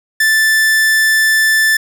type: tone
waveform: 45% pulse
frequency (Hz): 1760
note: A6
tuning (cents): 0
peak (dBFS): -9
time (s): 0.2-1.77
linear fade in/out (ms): 5
effects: none